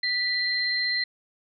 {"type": "tone pair together", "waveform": "sine", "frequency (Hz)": [1970, 4143], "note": ["B6", "C8"], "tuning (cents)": [-5, -18], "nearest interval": "octave + minor second", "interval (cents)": 1287, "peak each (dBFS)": -26, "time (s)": [0.03, 1.04], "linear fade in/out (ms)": 5, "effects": []}